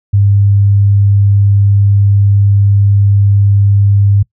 sine tone, 100.5 Hz, G2, 44 cents sharp, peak -5 dBFS, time 0.13-4.23 s, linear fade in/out 10 ms, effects noise-tail reverb RT60 0.1 s tail -22 dB re dry

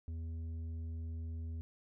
sine tone with tanh clipping, 81.8 Hz, E2, 13 cents flat, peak -40 dBFS, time 0.08-1.61 s, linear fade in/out 0 ms, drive 7 dB, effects none

